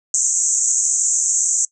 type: band-pass noise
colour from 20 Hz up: pink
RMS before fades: -18 dBFS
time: 0.14-1.65 s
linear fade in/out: 2 ms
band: 6300 to 7900 Hz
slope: 96 dB/octave
effects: noise-tail reverb RT60 0.1 s tail -22 dB re dry